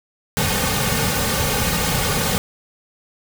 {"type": "noise with comb filter", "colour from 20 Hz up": "pink", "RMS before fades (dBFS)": -20, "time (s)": [0.37, 2.38], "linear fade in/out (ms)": 0, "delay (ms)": 3, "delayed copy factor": -0.75, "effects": []}